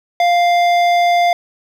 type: tone with hard clipping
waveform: sine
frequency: 698.5 Hz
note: F5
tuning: in tune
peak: -12 dBFS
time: 0.2-1.33 s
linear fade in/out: 2 ms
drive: 12 dB
effects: none